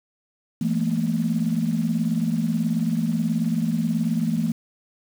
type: tone cluster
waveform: sine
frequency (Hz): 167 / 216.1 / 234.6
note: E3 / A3 / A#3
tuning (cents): +23 / -31 / +11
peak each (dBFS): -24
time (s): 0.61-4.52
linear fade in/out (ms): 5
effects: tanh soft clip ceiling -11 dBFS + 7-bit